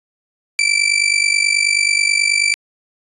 sawtooth tone with amplitude modulation, 2334 Hz, D7, 11 cents flat, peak -6 dBFS, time 0.59-2.54 s, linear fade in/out 0 ms, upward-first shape sine, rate 49.3 Hz, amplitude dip 80%, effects resampled to 24000 Hz

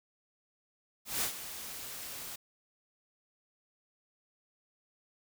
white noise with ADSR envelope, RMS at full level -31 dBFS, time 1.05-2.36 s, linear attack 170 ms, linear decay 100 ms, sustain -12 dB, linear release 7 ms, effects none

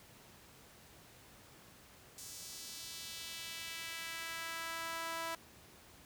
sawtooth tone with high-pass filter sweep, 329.6 Hz, E4, in tune, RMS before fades -44 dBFS, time 2.18-5.35 s, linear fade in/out 2 ms, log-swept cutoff 6500 to 890 Hz, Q 1.3, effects pink hiss -59 dBFS RMS until 6.05 s + high-pass 60 Hz 12 dB/octave

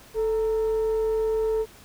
sine tone with frequency modulation, 440 Hz, A4, in tune, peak -20 dBFS, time 0.14-1.66 s, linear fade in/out 50 ms, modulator 484 Hz, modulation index 0.27, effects tanh soft clip ceiling -18 dBFS + pink hiss -50 dBFS RMS until 1.84 s

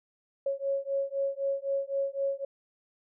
sine beating tone pair, 549 / 552.9 Hz, C#5 / C#5, -17 / -5 cents, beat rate 3.9 Hz, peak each -31 dBFS, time 0.46-2.45 s, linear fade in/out 5 ms, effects none

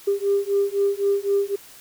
sine beating tone pair, 397.9 / 401.8 Hz, G4 / G4, +26 / +43 cents, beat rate 3.9 Hz, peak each -21 dBFS, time 0.07-1.56 s, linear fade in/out 10 ms, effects tanh soft clip ceiling -11 dBFS + white hiss -46 dBFS RMS until 1.8 s

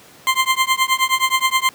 20% pulse tone with tremolo, 1047 Hz, C6, 1 cent sharp, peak -6 dBFS, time 0.27-1.69 s, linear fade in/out 0 ms, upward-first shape triangle, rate 9.5 Hz, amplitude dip 100%, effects pink hiss -45 dBFS RMS until 1.74 s + high-pass 150 Hz 12 dB/octave

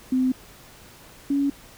sine tone pair in turn, 257.2 / 280.4 Hz, C4 / C#4, -30 / +20 cents, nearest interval minor second, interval 150 cents, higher second, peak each -18 / -19 dBFS, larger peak first, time 0.12-0.32 / 1.3-1.5 s, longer neither, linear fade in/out 5 ms, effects pink hiss -48 dBFS RMS until 1.77 s

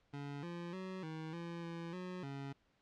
25% pulse tone with pitch steps, 142.4 / 172.4 / 187.5 / 158.6 / 169.8 / 168.2 / 182.2 / 138.6 Hz, C#3 / F3 / F#3 / D#3 / F3 / E3 / F#3 / C#3, +47 / -22 / +23 / +33 / -48 / +35 / -26 / 0 cents, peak -39 dBFS, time 0.13-2.53 s, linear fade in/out 10 ms, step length 300 ms, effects pink hiss -75 dBFS RMS until 2.81 s + low-pass 4000 Hz 12 dB/octave

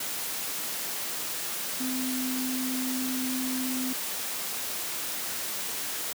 sine tone in noise, 257 Hz, C4, 31 cents flat, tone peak -29 dBFS, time 1.8-3.93 s, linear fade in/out 5 ms, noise white, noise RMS -33 dBFS, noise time 0-6.13 s, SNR +1 dB, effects high-pass 150 Hz 12 dB/octave

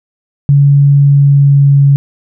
sine tone with pitch glide, 141.5 to 140.12 Hz, C#3 to C#3, +36 to +19 cents, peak -3 dBFS, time 0.49-1.96 s, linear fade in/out 0 ms, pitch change -17 cents, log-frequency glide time 0.98-1.84 s, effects none

